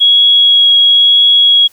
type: tone with vibrato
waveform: sine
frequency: 3322 Hz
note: G#7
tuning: in tune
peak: -4 dBFS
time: 0-1.68 s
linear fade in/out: 20 ms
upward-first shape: triangle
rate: 1 Hz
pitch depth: 8 cents each way
effects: white hiss -47 dBFS RMS until 1.72 s